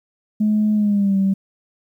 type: tone with pitch glide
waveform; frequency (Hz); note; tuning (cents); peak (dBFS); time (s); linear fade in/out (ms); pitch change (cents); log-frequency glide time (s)
sine; 212.7 to 193.92; G#3 to G3; +42 to -18; -13; 0.4-1.34; 10; -160; 0.74-1.17
effects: tanh soft clip ceiling -10 dBFS + 9-bit